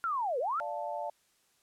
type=linear two-way sweep; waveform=sine; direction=down then up; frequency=1410 to 459.3 to 1410 Hz; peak=-29 dBFS; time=0.04-0.6 s; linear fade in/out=0 ms; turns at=0.39 s
type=chord; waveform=sine; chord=D minor; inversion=none; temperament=equal; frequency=587.3 / 698.5 / 880 Hz; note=D5 / F5 / A5; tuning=0 / 0 / 0 cents; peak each=-38 dBFS; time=0.6-1.1 s; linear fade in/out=5 ms
effects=white hiss -70 dBFS RMS until 1.62 s + low-pass 11000 Hz 12 dB/octave